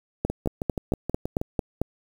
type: two click trains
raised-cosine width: 2 ms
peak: -14 / -9 dBFS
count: 8 / 8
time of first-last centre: 0.3-1.415 / 0.25-1.816 s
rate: 6.28 / 4.47 Hz
effects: 7-bit